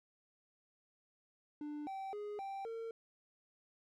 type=tone with pitch steps; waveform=triangle; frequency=296.8 / 774 / 415.5 / 783 / 455.2 Hz; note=D4 / G5 / G#4 / G5 / A#4; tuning=+18 / -22 / +1 / -2 / -41 cents; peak=-39 dBFS; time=1.61-2.91 s; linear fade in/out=2 ms; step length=260 ms; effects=none